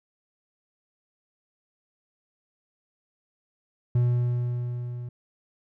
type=tone with level ramp; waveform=triangle; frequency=121.8 Hz; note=B2; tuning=24 cents flat; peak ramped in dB=-16 to -31 dBFS; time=3.95-5.09 s; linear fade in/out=5 ms; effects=none